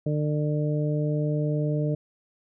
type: harmonic tone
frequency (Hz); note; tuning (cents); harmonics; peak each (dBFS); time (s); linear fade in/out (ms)
149.9; D3; +36; 1 / 2 / 3 / 4; -24 / -31 / -32 / -33; 0.06-1.95; 5
effects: none